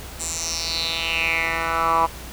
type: tone with band-pass filter sweep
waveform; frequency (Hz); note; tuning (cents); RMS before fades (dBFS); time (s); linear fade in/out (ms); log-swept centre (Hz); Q
10% pulse; 164.81; E3; 0; -23; 0.19-2.07; 20; 8100 to 1000; 4.9
effects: added 60 Hz sine -38 dBFS peak until 2.32 s + pink hiss -38 dBFS RMS until 2.32 s